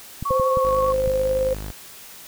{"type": "clicks", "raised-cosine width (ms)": 5, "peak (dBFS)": -16, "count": 5, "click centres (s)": [0.226, 0.308, 0.398, 0.572, 1.076]}
{"type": "tone with vibrato", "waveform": "sine", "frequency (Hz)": 1107, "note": "C#6", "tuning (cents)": -3, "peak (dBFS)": -21, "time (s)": [0.25, 0.93], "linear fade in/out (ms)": 10, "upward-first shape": "sine", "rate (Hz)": 10, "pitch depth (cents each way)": 29}
{"type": "tone with tremolo", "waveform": "sine", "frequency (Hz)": 521, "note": "C5", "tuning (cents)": -7, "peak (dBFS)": -17, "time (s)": [0.3, 1.54], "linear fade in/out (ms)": 10, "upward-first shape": "sine", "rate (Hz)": 19, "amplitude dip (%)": 30}
{"type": "tone", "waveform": "sawtooth", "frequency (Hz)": 51.3, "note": "G#1", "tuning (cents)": -21, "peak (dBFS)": -26, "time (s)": [0.64, 1.71], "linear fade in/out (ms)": 0}
{"effects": ["white hiss -42 dBFS RMS until 2.27 s"]}